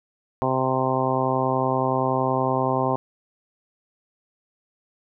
harmonic tone, 130.6 Hz, C3, 3 cents flat, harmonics 1 / 2 / 3 / 4 / 5 / 6 / 7 / 8, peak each -28 / -28 / -28 / -28 / -28 / -28 / -28 / -28 dBFS, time 0.42-2.96 s, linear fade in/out 0 ms, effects none

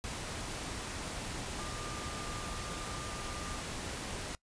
sine tone in noise, 1200 Hz, D6, 37 cents sharp, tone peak -46 dBFS, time 1.59-3.6 s, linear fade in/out 0 ms, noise pink, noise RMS -40 dBFS, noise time 0.04-4.35 s, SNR -9 dB, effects noise-tail reverb RT60 0.1 s tail -22 dB re dry + resampled to 22050 Hz

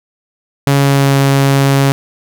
sawtooth tone with pitch glide, 139.7 to 137.78 Hz, C#3 to C#3, +14 to -10 cents, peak -4 dBFS, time 0.67-1.92 s, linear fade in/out 0 ms, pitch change -24 cents, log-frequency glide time 0.77-1.15 s, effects none

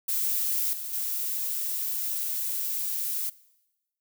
violet noise with level steps, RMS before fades -27 / -35 / -30 dBFS, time 0.08-3.3 s, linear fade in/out 10 ms, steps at 0.73 / 0.93 s, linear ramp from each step 2 ms, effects noise-tail reverb RT60 1.0 s tail -21 dB re dry

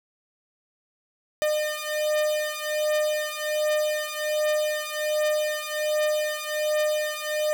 45% pulse beating tone pair, 606 / 607.3 Hz, D#5 / D#5, -46 / -42 cents, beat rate 1.3 Hz, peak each -27 / -26 dBFS, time 1.42-7.53 s, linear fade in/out 0 ms, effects none

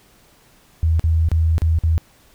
sine tone with dropouts, 81 Hz, E2, 30 cents flat, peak -13 dBFS, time 0.83-1.98 s, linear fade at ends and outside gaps 0 ms, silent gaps 0.995-1.04 / 1.287-1.316 / 1.581-1.619 / 1.787-1.836 s, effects pink hiss -53 dBFS RMS until 2.34 s

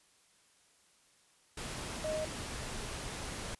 sine tone in noise, 622.3 Hz, D#5, in tune, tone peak -33 dBFS, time 2.04-2.25 s, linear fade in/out 5 ms, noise pink, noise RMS -41 dBFS, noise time 1.57-3.55 s, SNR +5 dB, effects white hiss -67 dBFS RMS until 3.59 s + resampled to 24000 Hz

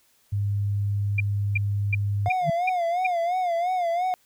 sine tone, 101.4 Hz, G#2, 41 cents flat, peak -22 dBFS, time 0.32-2.29 s, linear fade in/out 10 ms
sine tone bursts, 2388 Hz, D7, 28 cents sharp, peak -21 dBFS, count 6, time 1.18-3.068 s, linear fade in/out 5 ms, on 23 ms, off 350 ms
triangle tone with vibrato, 707 Hz, F5, 21 cents sharp, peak -20 dBFS, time 2.26-4.14 s, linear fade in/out 0 ms, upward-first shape sine, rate 2.9 Hz, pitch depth 93 cents each way
sine tone with exponential growth, 155.56 Hz, D#3, in tune, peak -18 dBFS, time 2.41-2.5 s, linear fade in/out 5 ms, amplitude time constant 19 ms
effects white hiss -63 dBFS RMS until 4.25 s

